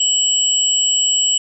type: tone pair together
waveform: sine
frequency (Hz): 2980 / 7711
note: F#7 / B8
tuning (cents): +12 / -42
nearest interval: octave + major third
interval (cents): 1646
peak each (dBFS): -16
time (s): 0-1.38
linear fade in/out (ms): 5
effects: none